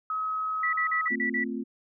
sine tone, 1276 Hz, D#6, 43 cents sharp, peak -27 dBFS, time 0.1-1.08 s, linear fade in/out 2 ms
sine tone bursts, 1959 Hz, B6, 15 cents flat, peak -25 dBFS, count 6, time 0.63-1.44 s, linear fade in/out 5 ms, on 100 ms, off 42 ms
sine chord, F major, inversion first, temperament equal with one note detuned, 223.7 / 261.6 / 349.2 Hz, A3 / C4 / F4, +29 / 0 / 0 cents, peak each -33 / -33 / -37 dBFS, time 1.1-1.64 s, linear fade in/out 20 ms
effects none

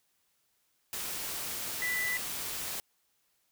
sine tone in noise, 1985 Hz, B6, 8 cents sharp, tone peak -30 dBFS, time 1.82-2.17 s, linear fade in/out 0 ms, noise white, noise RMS -37 dBFS, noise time 0.93-2.8 s, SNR +4 dB, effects white hiss -74 dBFS RMS until 3.51 s

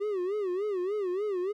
triangle tone with vibrato, 389.1 Hz, G4, 13 cents flat, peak -26 dBFS, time 0-1.53 s, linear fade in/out 20 ms, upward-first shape sine, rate 3.4 Hz, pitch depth 160 cents each way, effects none

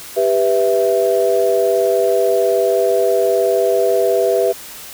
sine chord, E minor, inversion first, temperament just, 395.6 / 494.4 / 659.3 Hz, G4 / B4 / E5, +16 / +2 / 0 cents, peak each -16 dBFS, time 0.16-4.53 s, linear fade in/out 20 ms, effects tanh soft clip ceiling -2 dBFS + white hiss -34 dBFS RMS until 4.93 s

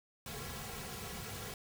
pink noise with comb filter, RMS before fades -44 dBFS, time 0.26-1.54 s, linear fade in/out 2 ms, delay 3.3 ms, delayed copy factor -0.8, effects none

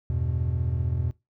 triangle chord, E minor, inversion none, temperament equal, 82.41 / 98 / 123.47 Hz, E2 / G2 / B2, 0 / 0 / 0 cents, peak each -25 / -30 / -26 dBFS, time 0.1-1.11 s, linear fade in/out 0 ms, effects noise-tail reverb RT60 0.2 s tail -19 dB re dry

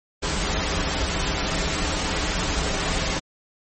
pink noise with comb filter, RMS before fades -24 dBFS, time 0.22-3.2 s, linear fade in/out 20 ms, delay 8.5 ms, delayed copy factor -0.7, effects MP3 32 kbps

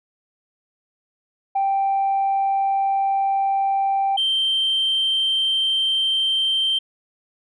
sine tone pair in turn, 784 / 3134 Hz, G5 / G7, 0 / -1 cents, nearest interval 2 octaves, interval 2399 cents, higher second, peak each -16 dBFS, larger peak neither, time 1.55-4.17 / 4.17-6.79 s, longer neither, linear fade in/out 10 ms, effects tanh soft clip ceiling -14 dBFS

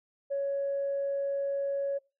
sine tone, 557 Hz, C#5, 8 cents sharp, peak -27 dBFS, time 0.3-1.99 s, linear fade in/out 20 ms, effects noise-tail reverb RT60 0.3 s tail -24 dB re dry + tanh soft clip ceiling -24 dBFS

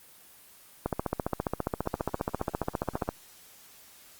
click train, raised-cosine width 1 ms, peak -13 dBFS, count 34, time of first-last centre 0.86-3.09 s, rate 14.8 Hz, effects white hiss -54 dBFS RMS until 4.19 s + Opus 24 kbps

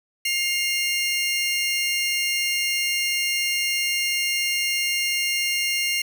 sawtooth tone pair together, 2131 / 2797 Hz, C7 / F7, +31 / +2 cents, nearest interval perfect fourth, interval 471 cents, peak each -21 dBFS, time 0.25-6.02 s, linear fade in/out 5 ms, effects none

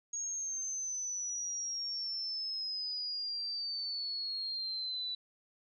sine exponential sweep, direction down, 6610 to 3951 Hz, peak -35 dBFS, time 0.13-5.15 s, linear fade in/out 5 ms, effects none

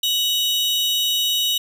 40% pulse tone pair together, 2960 / 3777 Hz, F#7 / A#7, 0 / +22 cents, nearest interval major third, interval 422 cents, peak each -20 dBFS, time 0.03-1.58 s, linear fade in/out 5 ms, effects none

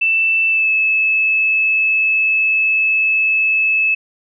sine tone with pitch glide, 2657 to 2604 Hz, E7 to E7, +13 to -22 cents, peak -12 dBFS, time 0.01-3.95 s, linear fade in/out 10 ms, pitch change -35 cents, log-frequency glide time 0.48-0.7 s, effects none

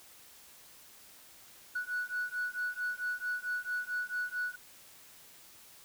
sine beating tone pair, 1471 / 1475.5 Hz, F#6 / F#6, -11 / -5 cents, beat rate 4.5 Hz, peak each -35 / -35 dBFS, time 1.75-4.56 s, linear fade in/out 10 ms, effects tanh soft clip ceiling -28 dBFS + white hiss -56 dBFS RMS until 5.84 s

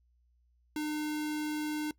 square tone with notch filter, 302.9 Hz, D#4, 46 cents flat, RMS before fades -34 dBFS, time 0.76-1.91 s, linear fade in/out 2 ms, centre 650 Hz, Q 1.5, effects noise-tail reverb RT60 0.1 s tail -20 dB re dry + added 60 Hz sine -66 dBFS peak until 1.98 s

